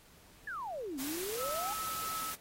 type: exponential two-way sweep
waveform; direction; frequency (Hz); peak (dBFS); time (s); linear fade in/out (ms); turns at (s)
sine; down then up; 1777 to 257.1 to 842; -37; 0.47-1.73; 5; 0.99
type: noise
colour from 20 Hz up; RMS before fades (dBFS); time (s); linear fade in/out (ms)
white; -41; 0.98-2.36; 20
type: tone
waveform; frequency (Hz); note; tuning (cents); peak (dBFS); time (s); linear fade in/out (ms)
sine; 1300; E6; -24; -37; 1.37-2.34; 50
effects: pink hiss -60 dBFS RMS until 2.4 s + AAC 48 kbps